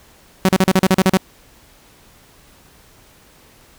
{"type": "tone bursts", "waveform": "sawtooth", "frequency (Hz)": 188.5, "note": "F#3", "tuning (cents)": 32, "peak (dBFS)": -6, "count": 10, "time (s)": [0.45, 1.172], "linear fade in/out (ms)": 0, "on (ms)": 38, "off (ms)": 38, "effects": ["pink hiss -49 dBFS RMS until 3.78 s"]}